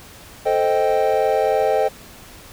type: chord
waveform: triangle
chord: A half-diminished seventh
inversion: none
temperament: equal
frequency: 440 / 523.3 / 622.3 / 784 Hz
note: A4 / C5 / Eb5 / G5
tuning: 0 / 0 / 0 / 0 cents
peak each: -19 dBFS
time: 0.45-1.89 s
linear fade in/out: 20 ms
effects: pink hiss -42 dBFS RMS until 2.52 s